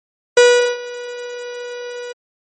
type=tone with ADSR envelope; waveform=45% pulse; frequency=486.8 Hz; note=B4; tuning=25 cents flat; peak=-5 dBFS; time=0.37-2.13 s; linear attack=4 ms; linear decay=400 ms; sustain=-21 dB; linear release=16 ms; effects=MP3 32 kbps